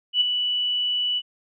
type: tone with ADSR envelope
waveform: sine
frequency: 2960 Hz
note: F#7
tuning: in tune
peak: -14 dBFS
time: 0.13-1.22 s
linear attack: 79 ms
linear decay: 13 ms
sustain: -7 dB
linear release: 47 ms
effects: none